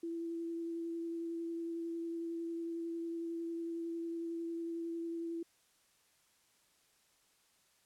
sine tone with vibrato, 334.4 Hz, E4, 25 cents sharp, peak -37 dBFS, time 0.03-5.43 s, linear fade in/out 5 ms, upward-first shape sine, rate 11 Hz, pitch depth 11 cents each way, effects white hiss -71 dBFS RMS until 7.85 s + low-pass 11000 Hz 12 dB/octave

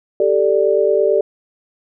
sine chord, G suspended second, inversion none, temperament just, 392 / 441 / 588 Hz, G4 / A4 / D5, 0 / +4 / +2 cents, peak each -16 dBFS, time 0.2-1.21 s, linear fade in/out 2 ms, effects none

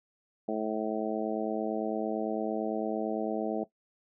harmonic tone, 108.9 Hz, A2, 17 cents flat, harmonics 2 / 3 / 4 / 5 / 6 / 7, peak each -35 / -35 / -35 / -37 / -35 / -39 dBFS, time 0.48-3.64 s, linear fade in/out 5 ms, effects noise-tail reverb RT60 0.1 s tail -17 dB re dry

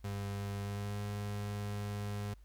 35% pulse tone with pitch glide, 100.3 to 102.59 Hz, G2 to G#2, +40 to -21 cents, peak -35 dBFS, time 0.04-2.34 s, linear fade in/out 5 ms, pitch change +39 cents, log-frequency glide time 0.57-0.99 s, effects added 50 Hz sine -54 dBFS peak until 2.44 s + pink hiss -73 dBFS RMS until 2.44 s

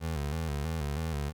25% pulse tone with vibrato, 76.4 Hz, D#2, 31 cents flat, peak -27 dBFS, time 0-1.33 s, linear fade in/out 50 ms, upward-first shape square, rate 3.1 Hz, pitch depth 100 cents each way, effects none

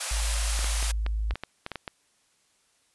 white high-pass noise, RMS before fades -30 dBFS, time 0-0.92 s, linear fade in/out 10 ms, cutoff 500 Hz, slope 96 dB/octave
sine tone, 53.5 Hz, A1, 48 cents flat, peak -25 dBFS, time 0.11-1.34 s, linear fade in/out 5 ms
clicks, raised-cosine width 0.3 ms, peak -17 dBFS, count 11, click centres 0.591 / 0.644 / 0.827 / 1.064 / 1.309 / 1.356 / 1.436 / 1.664 / 1.717 / 1.757 / 1.878 s
effects white hiss -67 dBFS RMS until 2.94 s + resampled to 24000 Hz

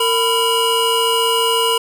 square tone cluster, 458.1 / 997 / 2877 Hz, A#4 / B5 / F#7, -30 / +16 / -49 cents, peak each -19 dBFS, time 0-1.78 s, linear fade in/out 5 ms, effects none

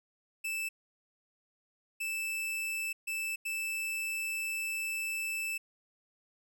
45% pulse tone bursts at uneven times, 2637 Hz, E7, in tune, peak -33 dBFS, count 4, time 0.44-0.69 / 2-2.93 / 3.07-3.36 / 3.45-5.58 s, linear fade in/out 10 ms, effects none

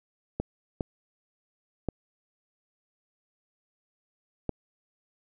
clicks, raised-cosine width 2 ms, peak -15 dBFS, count 4, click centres 0.4 / 0.808 / 1.887 / 4.493 s, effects none

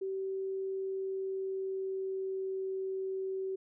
sine tone with pitch glide, 384.4 to 381.7 Hz, G4 to G4, -34 to -46 cents, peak -33 dBFS, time 0.01-3.56 s, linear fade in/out 10 ms, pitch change -12 cents, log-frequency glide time 0.7-2.66 s, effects none

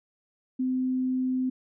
sine tone, 256.9 Hz, C4, 32 cents flat, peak -24 dBFS, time 0.59-1.5 s, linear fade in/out 10 ms, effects none

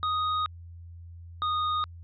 square tone pair in turn, 1246 / 1236 Hz, D#6 / D#6, +2 / -12 cents, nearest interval unison, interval 14 cents, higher first, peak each -26 dBFS, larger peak neither, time 0.03-0.46 / 1.42-1.84 s, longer first, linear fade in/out 0 ms, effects added 85 Hz sine -42 dBFS peak until 2.03 s + resampled to 11025 Hz

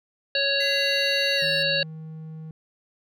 harmonic tone, 555 Hz, C#5, 2 cents sharp, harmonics 1 / 3 / 5 / 7 / 8, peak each -27 / -27 / -27 / -27 / -27 dBFS, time 0.35-1.83 s, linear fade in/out 2 ms
square tone with pitch glide, 2026 to 1763.7 Hz, B6 to A6, +44 to +4 cents, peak -34 dBFS, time 0.6-1.63 s, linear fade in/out 5 ms, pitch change -240 cents, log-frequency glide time 1.36-1.46 s
triangle tone, 158.4 Hz, D#3, 31 cents sharp, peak -33 dBFS, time 1.42-2.51 s, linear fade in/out 2 ms
effects none

